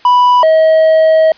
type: tone pair in turn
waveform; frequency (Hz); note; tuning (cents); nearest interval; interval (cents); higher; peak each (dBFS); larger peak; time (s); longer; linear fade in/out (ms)
triangle; 987 / 636.9; B5 / D#5; -1 / +40; minor sixth; 759; first; -3; neither; 0.05-0.43 / 0.43-1.32; second; 2
effects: white hiss -42 dBFS RMS until 1.37 s + resampled to 11025 Hz